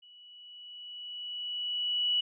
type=tone with level ramp; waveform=sine; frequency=2943 Hz; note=F#7; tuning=10 cents flat; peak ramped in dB=-53 to -24 dBFS; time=0.02-2.21 s; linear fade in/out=10 ms; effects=none